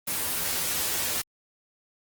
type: noise with comb filter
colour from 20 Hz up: white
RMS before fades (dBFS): -28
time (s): 0.07-1.22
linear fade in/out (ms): 10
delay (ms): 12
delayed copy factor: +0.85
effects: Opus 24 kbps